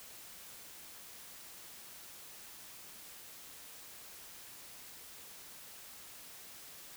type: silence
effects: white hiss -52 dBFS RMS until 6.96 s